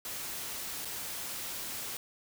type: noise with dropouts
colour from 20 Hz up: white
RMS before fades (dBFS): -39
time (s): 0.05-1.97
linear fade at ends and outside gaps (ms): 2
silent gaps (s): 0.849-0.853
effects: none